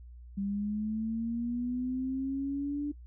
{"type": "linear sweep", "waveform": "sine", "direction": "up", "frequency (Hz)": [196, 293.7], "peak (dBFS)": -30, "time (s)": [0.37, 2.92], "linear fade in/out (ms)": 10, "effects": ["noise-tail reverb RT60 0.1 s tail -22 dB re dry", "added 60 Hz sine -46 dBFS peak until 3.06 s"]}